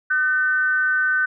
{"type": "tone with amplitude modulation", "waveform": "sine", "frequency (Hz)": 1516, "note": "F#6", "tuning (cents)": 42, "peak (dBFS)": -14, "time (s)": [0.1, 1.26], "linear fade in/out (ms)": 10, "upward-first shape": "sine", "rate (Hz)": 292, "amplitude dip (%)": 55, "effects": []}